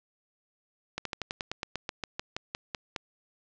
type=slowing click train; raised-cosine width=0.2 ms; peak=-15 dBFS; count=16; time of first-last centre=0.98-2.962 s; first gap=73 ms; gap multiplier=1.08; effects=low-pass 6000 Hz 12 dB/octave